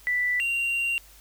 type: tone pair in turn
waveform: sine / triangle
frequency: 1975.5 / 2764 Hz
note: B6 / F7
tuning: 0 / -19 cents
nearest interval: tritone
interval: 581 cents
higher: second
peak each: -22 dBFS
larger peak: neither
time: 0.07-0.4 / 0.4-0.98 s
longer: second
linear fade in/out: 0 ms
effects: added 50 Hz sine -53 dBFS peak until 1.2 s + white hiss -53 dBFS RMS until 1.2 s